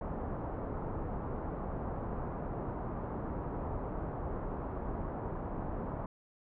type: low-pass noise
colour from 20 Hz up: pink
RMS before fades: -38 dBFS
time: 0.01-6.06 s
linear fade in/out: 2 ms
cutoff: 1100 Hz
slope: 24 dB/octave
effects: none